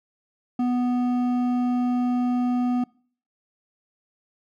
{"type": "tone with hard clipping", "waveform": "sine", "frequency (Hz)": 246.8, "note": "B3", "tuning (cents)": -1, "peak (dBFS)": -22, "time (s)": [0.59, 2.84], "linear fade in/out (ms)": 5, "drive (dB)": 8, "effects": ["noise-tail reverb RT60 0.5 s tail -25 dB re dry"]}